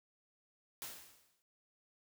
white noise with exponential decay, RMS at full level -43 dBFS, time 0.82-1.42 s, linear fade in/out 0 ms, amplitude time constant 130 ms, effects noise-tail reverb RT60 0.4 s tail -26 dB re dry

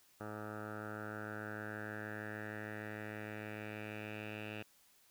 10% pulse tone with low-pass filter sweep, 106.5 Hz, G#2, 44 cents sharp, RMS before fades -45 dBFS, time 0.2-4.63 s, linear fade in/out 10 ms, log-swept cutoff 1200 to 2700 Hz, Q 4.6, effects white hiss -68 dBFS RMS until 5.1 s

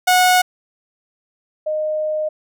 sawtooth / sine tone pair in turn, 731 / 616.2 Hz, F#5 / D#5, -21 / -17 cents, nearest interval minor third, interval 296 cents, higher first, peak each -7 / -18 dBFS, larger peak first, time 0.07-0.42 / 1.66-2.29 s, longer second, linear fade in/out 10 ms, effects none

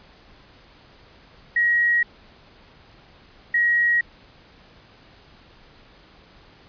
sine tone pair in turn, 1898 / 1898 Hz, A#6 / A#6, +31 / +31 cents, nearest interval unison, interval 0 cents, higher neither, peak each -16 dBFS, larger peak neither, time 1.56-2.03 / 3.54-4.01 s, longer neither, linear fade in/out 5 ms, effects pink hiss -51 dBFS RMS until 6.68 s + resampled to 11025 Hz

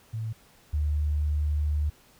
sine tone pair in turn, 111 / 74.6 Hz, A2 / D2, +16 / +28 cents, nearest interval perfect fifth, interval 688 cents, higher first, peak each -29 / -23 dBFS, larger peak second, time 0.13-0.33 / 0.73-1.9 s, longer second, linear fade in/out 10 ms, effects pink hiss -58 dBFS RMS until 2.19 s

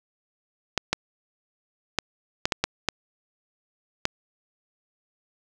clicks, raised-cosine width 0.2 ms, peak -4 dBFS, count 8, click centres 0.777 / 0.93 / 1.987 / 2.455 / 2.522 / 2.64 / 2.887 / 4.054 s, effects none

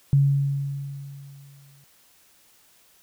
sine tone with exponential decay, 139.7 Hz, C#3, 14 cents sharp, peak -13 dBFS, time 0.13-1.84 s, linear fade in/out 0 ms, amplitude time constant 370 ms, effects white hiss -58 dBFS RMS until 3.02 s

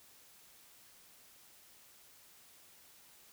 silence, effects white hiss -61 dBFS RMS until 3.32 s

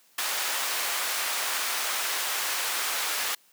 pink high-pass noise, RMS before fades -29 dBFS, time 0.18-3.35 s, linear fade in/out 5 ms, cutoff 1000 Hz, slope 12 dB/octave, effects white hiss -61 dBFS RMS until 3.52 s + high-pass 200 Hz 12 dB/octave

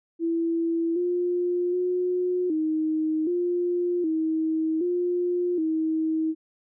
sine tone with pitch steps, 332.6 / 354.1 / 361 / 313.4 / 352.4 / 318.5 / 354.2 / 318.1 Hz, E4 / F4 / F#4 / D#4 / F4 / D#4 / F4 / D#4, +16 / +24 / -43 / +13 / +16 / +41 / +24 / +38 cents, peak -22 dBFS, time 0.19-6.35 s, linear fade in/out 50 ms, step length 770 ms, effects none

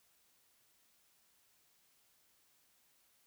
silence, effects white hiss -72 dBFS RMS until 3.26 s

